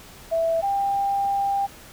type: tone pair in turn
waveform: sine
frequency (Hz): 659.3 / 795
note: E5 / G5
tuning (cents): 0 / +24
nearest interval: minor third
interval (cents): 324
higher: second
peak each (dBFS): -19 / -20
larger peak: first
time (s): 0.31-0.62 / 0.62-1.67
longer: second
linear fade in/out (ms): 20
effects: pink hiss -45 dBFS RMS until 1.92 s